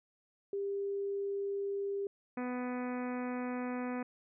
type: tone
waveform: sine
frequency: 398.5 Hz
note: G4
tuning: 28 cents sharp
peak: -33 dBFS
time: 0.53-2.07 s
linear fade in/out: 2 ms
type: harmonic tone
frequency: 248.7 Hz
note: B3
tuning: 12 cents sharp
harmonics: 1 / 2 / 3 / 4 / 5 / 6 / 7 / 8 / 9 / 10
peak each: -36 / -42 / -46 / -48 / -50 / -52 / -53 / -54 / -55 / -56 dBFS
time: 2.37-4.03 s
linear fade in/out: 5 ms
effects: none